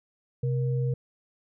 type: tone pair together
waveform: sine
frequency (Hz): 130.81 / 471.8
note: C3 / A#4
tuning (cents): 0 / +21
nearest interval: octave + minor seventh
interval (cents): 2221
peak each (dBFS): -24 / -34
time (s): 0.43-0.94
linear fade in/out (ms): 5
effects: none